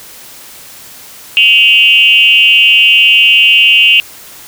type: tone with frequency modulation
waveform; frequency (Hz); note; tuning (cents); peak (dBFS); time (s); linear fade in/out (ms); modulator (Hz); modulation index
sine; 2777; F7; -10; -3; 1.37-4; 0; 238; 1
effects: white hiss -33 dBFS RMS until 4.47 s